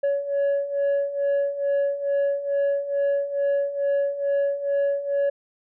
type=beating tone pair; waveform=sine; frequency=561 / 563.3 Hz; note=C#5 / C#5; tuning=+21 / +28 cents; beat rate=2.3 Hz; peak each=-24 / -20 dBFS; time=0.03-5.3 s; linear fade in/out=10 ms; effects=tanh soft clip ceiling -18 dBFS